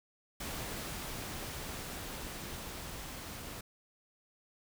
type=noise with level ramp; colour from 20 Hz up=pink; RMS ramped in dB=-40 to -45 dBFS; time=0.4-3.61 s; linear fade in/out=5 ms; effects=none